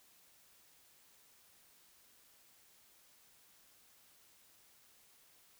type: silence
effects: white hiss -66 dBFS RMS until 5.59 s